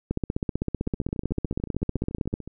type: two click trains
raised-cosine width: 3 ms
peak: -24 / -12 dBFS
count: 23 / 36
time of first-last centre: 0.87-2.476 / 0.11-2.339 s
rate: 13.7 / 15.7 Hz
effects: none